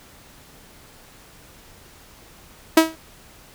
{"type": "tone with exponential decay", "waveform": "sawtooth", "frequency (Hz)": 322.2, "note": "E4", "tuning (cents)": -39, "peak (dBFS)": -3, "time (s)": [2.77, 2.96], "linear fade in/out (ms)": 5, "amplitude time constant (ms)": 40, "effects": ["pink hiss -48 dBFS RMS until 3.54 s"]}